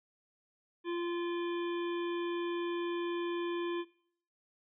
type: harmonic tone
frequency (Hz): 345.5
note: F4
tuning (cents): -19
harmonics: 1 / 3 / 5 / 7 / 9 / 10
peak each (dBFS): -33 / -43 / -47 / -50 / -52 / -53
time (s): 0.84-3.85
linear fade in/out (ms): 50
effects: noise-tail reverb RT60 0.6 s tail -19 dB re dry